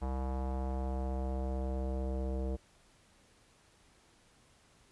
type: tone with low-pass filter sweep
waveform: square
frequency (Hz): 65.41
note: C2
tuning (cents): 0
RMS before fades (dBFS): -35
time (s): 0.01-2.57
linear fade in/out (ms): 20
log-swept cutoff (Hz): 890 to 530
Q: 2.5
effects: pink hiss -65 dBFS RMS until 4.91 s + resampled to 24000 Hz